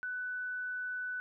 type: tone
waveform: sine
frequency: 1494 Hz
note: F#6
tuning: 16 cents sharp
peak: -35 dBFS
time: 0.03-1.2 s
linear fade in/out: 0 ms
effects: none